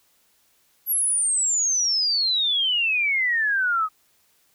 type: exponential sweep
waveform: sine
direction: down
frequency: 11850 to 1244.5 Hz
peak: -19 dBFS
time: 0.86-3.89 s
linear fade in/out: 50 ms
effects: white hiss -63 dBFS RMS until 4.54 s